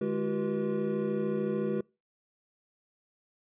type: tone cluster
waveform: triangle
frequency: 151.2 / 208.4 / 348.5 / 382 / 484 Hz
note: D#3 / G#3 / F4 / G4 / B4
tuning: -49 / +6 / -4 / -45 / -35 cents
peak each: -38 / -30 / -34 / -31 / -33 dBFS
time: 0.01-1.81 s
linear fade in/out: 5 ms
effects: noise-tail reverb RT60 0.3 s tail -26 dB re dry + resampled to 8000 Hz